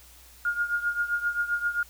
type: tone with tremolo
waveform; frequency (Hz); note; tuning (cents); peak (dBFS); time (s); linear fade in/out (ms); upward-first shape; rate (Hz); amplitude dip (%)
sine; 1421; F6; +30; -21; 0.45-1.83; 2; triangle; 7.6; 85
effects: added 60 Hz sine -54 dBFS peak until 1.89 s + white hiss -53 dBFS RMS until 1.89 s